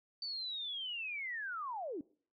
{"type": "linear sweep", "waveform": "sine", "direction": "down", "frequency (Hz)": [4586, 261.6], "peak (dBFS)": -38, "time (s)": [0.22, 2.01], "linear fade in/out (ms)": 2, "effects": ["noise-tail reverb RT60 0.5 s tail -23 dB re dry"]}